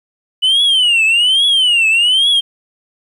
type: tone with vibrato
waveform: sine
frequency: 2960 Hz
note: F#7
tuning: in tune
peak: -6 dBFS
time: 0.42-2.41 s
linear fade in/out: 20 ms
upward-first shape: triangle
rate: 1.2 Hz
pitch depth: 240 cents each way
effects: tanh soft clip ceiling -8 dBFS + 8-bit